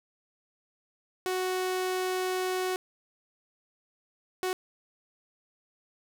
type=tone bursts at uneven times; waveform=sawtooth; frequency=370 Hz; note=F#4; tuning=in tune; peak=-24 dBFS; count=2; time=1.26-2.76 / 4.43-4.53 s; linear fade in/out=0 ms; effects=none